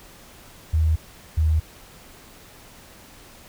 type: tone pair in turn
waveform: sine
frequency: 79.1 / 78.6 Hz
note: D#2 / D#2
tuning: +29 / +18 cents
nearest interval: unison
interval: 11 cents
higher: first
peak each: -16 dBFS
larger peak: neither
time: 0.73-0.96 / 1.37-1.6 s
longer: neither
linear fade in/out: 10 ms
effects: pink hiss -47 dBFS RMS until 3.48 s